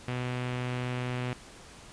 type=tone with low-pass filter; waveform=sawtooth; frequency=124.6 Hz; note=B2; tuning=16 cents sharp; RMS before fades=-33 dBFS; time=0.08-1.33 s; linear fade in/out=0 ms; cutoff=2700 Hz; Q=2; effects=pink hiss -50 dBFS RMS until 1.92 s + resampled to 22050 Hz